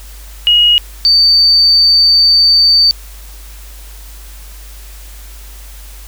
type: tone pair in turn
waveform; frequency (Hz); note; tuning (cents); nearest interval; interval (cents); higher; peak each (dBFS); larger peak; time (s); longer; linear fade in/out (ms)
sine; 2888 / 4584; F#7 / D8; -43 / -43; minor sixth; 800; second; -5; neither; 0.47-0.78 / 1.05-2.91; second; 0
effects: added 50 Hz sine -30 dBFS peak until 6.07 s + white hiss -38 dBFS RMS until 6.07 s